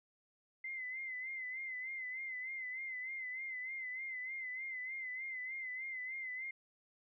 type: tone with vibrato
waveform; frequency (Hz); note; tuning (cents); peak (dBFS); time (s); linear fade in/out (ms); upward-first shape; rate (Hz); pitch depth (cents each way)
sine; 2059; C7; -28; -40; 0.64-6.51; 5; sine; 3.3; 57
effects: none